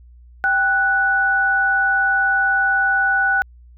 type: tone pair together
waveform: sine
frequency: 784 / 1480 Hz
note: G5 / F#6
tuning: 0 / 0 cents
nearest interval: major seventh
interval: 1100 cents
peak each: -21 / -15 dBFS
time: 0.44-3.42 s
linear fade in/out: 0 ms
effects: added 60 Hz sine -42 dBFS peak until 3.77 s